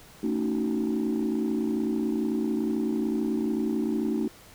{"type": "chord", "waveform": "sine", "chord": "D# half-diminished seventh", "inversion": "second", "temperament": "just", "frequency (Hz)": [224, 280, 311.1, 373.4], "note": ["A3", "C#4", "D#4", "F#4"], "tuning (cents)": [31, 18, 0, 16], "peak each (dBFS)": [-27, -30, -28, -31], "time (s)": [0.23, 4.28], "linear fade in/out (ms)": 5, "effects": ["tanh soft clip ceiling -19 dBFS", "pink hiss -51 dBFS RMS until 4.54 s"]}